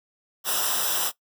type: noise with comb filter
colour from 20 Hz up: white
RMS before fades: -25 dBFS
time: 0.44-1.12 s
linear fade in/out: 50 ms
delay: 0.45 ms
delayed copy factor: -0.8
effects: noise-tail reverb RT60 0.1 s tail -18 dB re dry